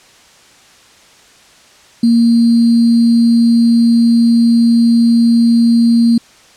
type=tone with sample-and-hold; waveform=sine; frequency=233.1 Hz; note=A#3; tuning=in tune; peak=-6 dBFS; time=2.03-6.18 s; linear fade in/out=5 ms; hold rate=4410 Hz; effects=white hiss -44 dBFS RMS until 6.56 s + low-pass 7000 Hz 12 dB/octave